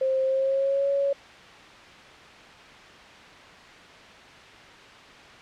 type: tone with pitch glide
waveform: sine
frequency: 528 to 557.8 Hz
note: C5 to C#5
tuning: +16 to +11 cents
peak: -21 dBFS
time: 0.01-1.13 s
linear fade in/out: 5 ms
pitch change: +95 cents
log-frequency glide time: 0.25-0.88 s
effects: white hiss -46 dBFS RMS until 5.41 s + low-pass 3000 Hz 12 dB/octave